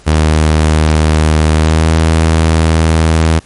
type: tone with pitch glide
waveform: sawtooth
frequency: 77.78 to 80.52 Hz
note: D#2 to E2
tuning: 0 to -40 cents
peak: -3 dBFS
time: 0.06-3.4 s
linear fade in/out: 20 ms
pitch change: +60 cents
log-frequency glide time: 1.52-1.89 s
effects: pink hiss -42 dBFS RMS until 3.45 s + MP3 48 kbps